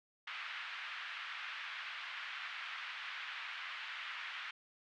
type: band-pass noise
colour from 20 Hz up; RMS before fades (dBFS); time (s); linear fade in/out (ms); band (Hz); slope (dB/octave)
pink; -45; 0.27-4.51; 5; 1300 to 3200; 24
effects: none

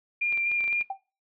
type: tone with vibrato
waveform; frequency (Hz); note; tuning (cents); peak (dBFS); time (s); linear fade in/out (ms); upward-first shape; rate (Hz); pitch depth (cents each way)
sine; 2388; D7; +28; -23; 0.21-0.83; 10; square; 4; 14
type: clicks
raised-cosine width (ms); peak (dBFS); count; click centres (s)
0.3; -27; 8; 0.325 / 0.375 / 0.516 / 0.607 / 0.641 / 0.678 / 0.728 / 0.811
type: tone with exponential decay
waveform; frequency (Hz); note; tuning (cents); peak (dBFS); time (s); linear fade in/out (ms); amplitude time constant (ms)
sine; 778; G5; -13; -25; 0.9-1; 5; 20
effects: noise-tail reverb RT60 0.3 s tail -19 dB re dry

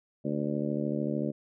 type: harmonic tone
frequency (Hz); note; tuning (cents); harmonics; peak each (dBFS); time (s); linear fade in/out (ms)
73.42; D2; 0; 2 / 3 / 4 / 5 / 6 / 7 / 8; -35 / -32 / -34 / -37 / -44 / -39 / -38; 0.24-1.32; 20
effects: none

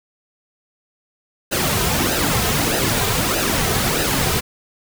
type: noise with flanger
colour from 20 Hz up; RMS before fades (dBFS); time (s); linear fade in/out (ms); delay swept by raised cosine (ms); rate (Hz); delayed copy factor
pink; -19; 1.51-4.41; 20; 0.89 to 3.59; 1.6; -0.65
effects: none

